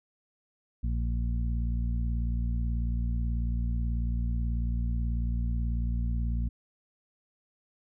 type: harmonic tone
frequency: 58.3 Hz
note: A#1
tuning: 1 cent sharp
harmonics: 1 / 2 / 3 / 4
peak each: -27 / -35 / -40 / -40 dBFS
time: 0.83-6.49 s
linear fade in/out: 10 ms
effects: none